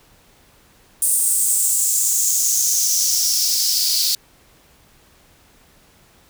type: noise with high-pass filter sweep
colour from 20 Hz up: white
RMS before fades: -18 dBFS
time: 1.02-4.15 s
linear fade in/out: 2 ms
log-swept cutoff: 9100 to 4500 Hz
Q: 4.7
effects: pink hiss -53 dBFS RMS until 6.29 s